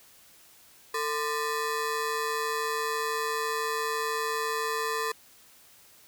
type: ring-modulated tone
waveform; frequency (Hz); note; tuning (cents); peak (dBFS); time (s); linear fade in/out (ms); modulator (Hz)
25% pulse; 740; F#5; 0; -21; 0.94-5.12; 5; 293
effects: white hiss -56 dBFS RMS until 6.07 s